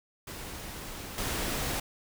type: noise with level steps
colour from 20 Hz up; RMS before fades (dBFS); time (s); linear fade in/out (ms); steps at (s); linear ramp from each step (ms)
pink; -41 / -32; 0.27-1.8; 5; 1.18; 2
effects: none